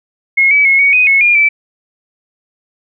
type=tone with pitch steps; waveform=sine; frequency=2164 / 2287 / 2174 / 2240 / 2499 / 2190 / 2415 / 2319 Hz; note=C#7 / D7 / C#7 / C#7 / D#7 / C#7 / D7 / D7; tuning=-42 / -47 / -34 / +18 / +7 / -22 / +48 / -22 cents; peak=-6 dBFS; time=0.37-1.49 s; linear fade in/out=10 ms; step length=140 ms; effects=none